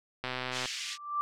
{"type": "click train", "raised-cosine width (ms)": 0.3, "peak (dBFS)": -18, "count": 54, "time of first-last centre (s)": [0.24, 0.657], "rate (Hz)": 127}
{"type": "band-pass noise", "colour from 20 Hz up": "pink", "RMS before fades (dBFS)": -38, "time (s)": [0.51, 0.98], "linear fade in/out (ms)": 50, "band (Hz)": [2100, 6800], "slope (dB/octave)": 24}
{"type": "tone with exponential growth", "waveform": "sine", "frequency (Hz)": 1174.7, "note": "D6", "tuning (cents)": 0, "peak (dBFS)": -25, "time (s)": [0.77, 1.21], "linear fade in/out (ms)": 0, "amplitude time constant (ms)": 94}
{"effects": []}